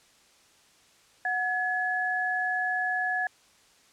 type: tone pair together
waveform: sine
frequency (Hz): 735.3 / 1700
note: F#5 / G#6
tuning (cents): -11 / +40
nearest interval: octave + minor third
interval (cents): 1451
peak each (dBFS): -30 / -27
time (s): 1.25-3.27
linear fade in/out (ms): 2
effects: white hiss -60 dBFS RMS until 3.92 s + low-pass 8000 Hz 12 dB/octave